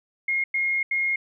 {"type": "tone bursts at uneven times", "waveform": "sine", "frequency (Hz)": 2145, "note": "C7", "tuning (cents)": 42, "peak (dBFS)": -21, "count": 3, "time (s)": [[0.28, 0.44], [0.54, 0.83], [0.91, 1.16]], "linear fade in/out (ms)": 5, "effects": []}